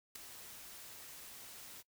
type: noise with ADSR envelope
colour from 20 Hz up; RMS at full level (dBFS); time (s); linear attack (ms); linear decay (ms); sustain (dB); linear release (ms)
white; -42; 0.15-1.83; 8; 4; -10; 32
effects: noise-tail reverb RT60 0.1 s tail -22 dB re dry